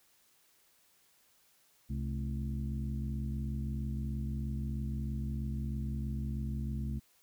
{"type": "harmonic tone with a mistuned harmonic", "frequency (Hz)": 66.3, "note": "C2", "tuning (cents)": 23, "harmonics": [1, 2, 3, 4, 5], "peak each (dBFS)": [-36, -38, -40, -51, -53], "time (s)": [1.89, 7], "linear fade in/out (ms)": 20, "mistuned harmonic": 3, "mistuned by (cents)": 140, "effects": ["white hiss -68 dBFS RMS until 7.22 s"]}